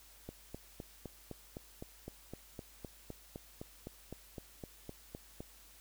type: click train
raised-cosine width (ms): 2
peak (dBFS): -30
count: 21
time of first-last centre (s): 0.29-5.405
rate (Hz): 3.91
effects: added 50 Hz sine -63 dBFS peak until 5.8 s + white hiss -60 dBFS RMS until 5.8 s